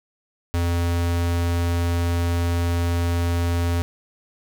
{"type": "tone", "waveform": "square", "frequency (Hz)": 85.9, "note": "F2", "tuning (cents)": -28, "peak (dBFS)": -20, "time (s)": [0.54, 3.82], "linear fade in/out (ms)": 0, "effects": []}